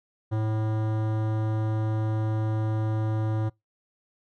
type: tone with hard clipping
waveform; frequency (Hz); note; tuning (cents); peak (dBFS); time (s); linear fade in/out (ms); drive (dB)
sine; 109.1; A2; -14; -26; 0.31-3.5; 20; 17
effects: noise-tail reverb RT60 0.2 s tail -26 dB re dry